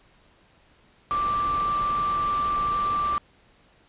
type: tone in noise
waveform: sine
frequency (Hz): 1174.7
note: D6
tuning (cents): 0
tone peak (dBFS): -22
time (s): 1.11-3.18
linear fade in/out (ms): 0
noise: pink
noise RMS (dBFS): -36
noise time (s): 1.11-3.18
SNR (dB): +11
effects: pink hiss -59 dBFS RMS until 3.88 s + resampled to 8000 Hz